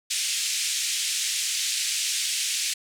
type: band-pass noise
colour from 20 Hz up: white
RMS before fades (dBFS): -27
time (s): 0.1-2.74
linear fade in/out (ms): 10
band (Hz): 2300 to 8600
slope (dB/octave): 24
effects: none